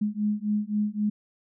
sine beating tone pair, 207.7 / 211.5 Hz, G#3 / G#3, 0 / +32 cents, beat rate 3.8 Hz, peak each -27 dBFS, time 0.01-1.1 s, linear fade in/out 10 ms, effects none

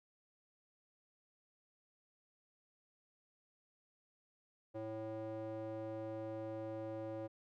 square tone with band-pass filter, 110 Hz, A2, in tune, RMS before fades -44 dBFS, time 4.74-7.28 s, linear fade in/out 20 ms, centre 480 Hz, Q 3.2, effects none

